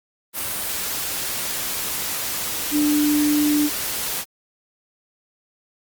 sine tone in noise, 296.5 Hz, D4, 17 cents sharp, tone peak -16 dBFS, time 2.71-3.7 s, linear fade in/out 50 ms, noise white, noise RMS -26 dBFS, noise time 0.33-4.25 s, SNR +7 dB, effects Opus 32 kbps

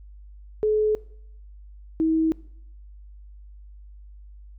sine tone pair in turn, 427.9 / 320.6 Hz, A4 / E4, -48 / -48 cents, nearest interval perfect fourth, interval 500 cents, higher first, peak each -18 dBFS, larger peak neither, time 0.63-0.95 / 2-2.32 s, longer neither, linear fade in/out 0 ms, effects noise-tail reverb RT60 0.7 s tail -22 dB re dry + added 50 Hz sine -42 dBFS peak until 4.58 s

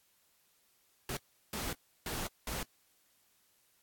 pink noise bursts at uneven times, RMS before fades -38 dBFS, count 4, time 1.09-1.17 / 1.53-1.73 / 2.06-2.27 / 2.47-2.63 s, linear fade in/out 2 ms, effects white hiss -71 dBFS RMS until 3.82 s + AAC 64 kbps

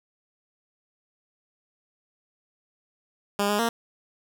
10% pulse tone with pitch steps, 202.8 / 206.9 / 231.6 Hz, G#3 / G#3 / A#3, -41 / -6 / -11 cents, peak -14 dBFS, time 3.39-3.69 s, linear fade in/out 2 ms, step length 100 ms, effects none

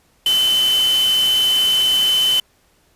sine tone in noise, 3043 Hz, F#7, 48 cents sharp, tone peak -13 dBFS, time 0.26-2.4 s, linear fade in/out 2 ms, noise white, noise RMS -26 dBFS, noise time 0.26-2.4 s, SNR +10 dB, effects pink hiss -58 dBFS RMS until 2.95 s + resampled to 32000 Hz

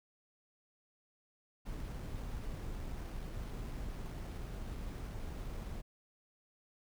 brown noise with sample-and-hold, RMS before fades -42 dBFS, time 1.65-5.82 s, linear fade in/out 20 ms, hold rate 7350 Hz, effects none

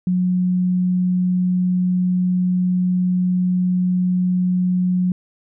sine tone, 181.5 Hz, F#3, 33 cents flat, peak -15 dBFS, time 0.07-5.12 s, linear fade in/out 2 ms, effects none

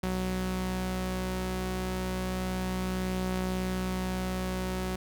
sawtooth tone pair together, 61.74 / 185.52 Hz, B1 / F#3, 0 / +5 cents, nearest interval octave + perfect fifth, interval 1905 cents, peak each -31 / -27 dBFS, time 0.03-4.96 s, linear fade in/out 5 ms, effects none

